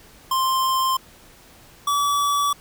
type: tone pair in turn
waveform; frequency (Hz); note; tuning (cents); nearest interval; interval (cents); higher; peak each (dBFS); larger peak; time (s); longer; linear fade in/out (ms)
square; 1049 / 1146.5; C6 / D6; +4 / -42; major second; 154; second; -19; neither; 0.31-0.97 / 1.87-2.53; neither; 5
effects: pink hiss -49 dBFS RMS until 2.6 s